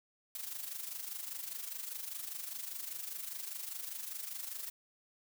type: noise with amplitude modulation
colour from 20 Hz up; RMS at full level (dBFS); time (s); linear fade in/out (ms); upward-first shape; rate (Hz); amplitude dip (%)
blue; -40; 0.35-4.7; 2; sine; 25; 65
effects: none